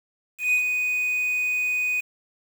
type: tone with ADSR envelope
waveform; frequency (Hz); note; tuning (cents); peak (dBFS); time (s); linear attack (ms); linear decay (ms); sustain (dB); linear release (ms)
triangle; 2489; D#7; 0; -15; 0.38-2.01; 150; 89; -5; 13
effects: 7-bit